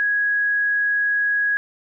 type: tone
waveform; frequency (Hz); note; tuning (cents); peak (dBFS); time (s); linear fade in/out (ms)
sine; 1661.2; G#6; 0; -17; 0-1.57; 0
effects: none